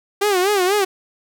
sawtooth tone with vibrato, 387.9 Hz, G4, 18 cents flat, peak -11 dBFS, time 0.21-0.85 s, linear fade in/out 10 ms, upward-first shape sine, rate 4.1 Hz, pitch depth 140 cents each way, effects none

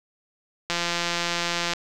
click train, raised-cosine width 0.2 ms, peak -8 dBFS, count 179, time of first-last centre 0.7-1.735 s, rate 172 Hz, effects none

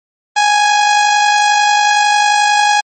sawtooth tone with amplitude modulation, 830.6 Hz, G#5, in tune, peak -3 dBFS, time 0.36-2.81 s, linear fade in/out 10 ms, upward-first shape sine, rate 51.1 Hz, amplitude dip 40%, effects MP3 32 kbps

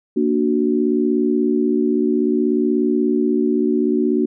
sine chord, Bb augmented, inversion none, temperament equal, 233.1 / 293.7 / 370 Hz, Bb3 / D4 / F#4, 0 / 0 / 0 cents, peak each -19 dBFS, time 0.16-4.26 s, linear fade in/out 10 ms, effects none

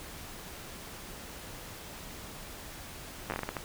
slowing click train, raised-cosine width 0.5 ms, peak -18 dBFS, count 9, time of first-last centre 3.3-3.568 s, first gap 9 ms, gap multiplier 1.36, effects pink hiss -45 dBFS RMS until 3.64 s

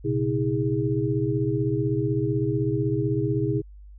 sine tone cluster, 118.9 / 134.8 / 319.1 / 408.6 Hz, A#2 / C#3 / D#4 / G#4, +35 / -48 / +44 / -28 cents, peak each -27 dBFS, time 0.04-3.62 s, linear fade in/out 20 ms, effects added 50 Hz sine -42 dBFS peak until 3.98 s

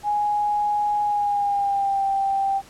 sine tone with pitch glide, 830.6 to 784.9 Hz, G#5 to G5, 0 to +2 cents, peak -19 dBFS, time 0.03-2.62 s, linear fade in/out 50 ms, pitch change -98 cents, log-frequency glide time 1.03-2.03 s, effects pink hiss -48 dBFS RMS until 2.69 s + low-pass 11000 Hz 12 dB/octave

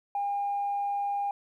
sine tone, 807 Hz, G#5, 50 cents flat, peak -26 dBFS, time 0.15-1.31 s, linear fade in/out 2 ms, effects tanh soft clip ceiling -23 dBFS + 11-bit

